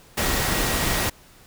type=tone in noise; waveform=sine; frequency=1900 Hz; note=A#6; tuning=33 cents sharp; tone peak=-33 dBFS; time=0.17-1.1 s; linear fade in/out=10 ms; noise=pink; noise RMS=-23 dBFS; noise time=0.17-1.1 s; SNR=-13 dB; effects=pink hiss -51 dBFS RMS until 1.46 s